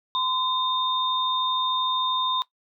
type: tone pair together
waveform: sine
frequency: 1023 / 3650 Hz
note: C6 / A#7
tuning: -39 / -37 cents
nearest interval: octave + minor seventh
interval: 2202 cents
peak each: -25 dBFS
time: 0.15-2.42 s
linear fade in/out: 0 ms
effects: noise-tail reverb RT60 0.1 s tail -17 dB re dry